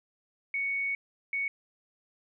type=tone bursts at uneven times; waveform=sine; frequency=2225 Hz; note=C#7; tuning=6 cents sharp; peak=-28 dBFS; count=2; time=0.54-0.95 / 1.33-1.48 s; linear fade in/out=2 ms; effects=none